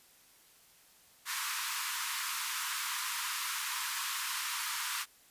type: high-pass noise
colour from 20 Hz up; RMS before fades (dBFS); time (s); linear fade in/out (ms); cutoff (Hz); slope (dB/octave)
pink; -36; 1.25-5.06; 50; 940; 96
effects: white hiss -62 dBFS RMS until 5.3 s + resampled to 32000 Hz